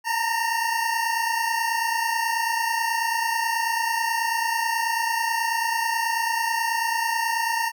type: tone pair together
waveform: 25% pulse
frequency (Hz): 904.8 / 934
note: A5 / A#5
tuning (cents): +48 / +3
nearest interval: minor second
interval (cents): 55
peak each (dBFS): -21 / -22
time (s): 0.04-7.72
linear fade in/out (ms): 50
effects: none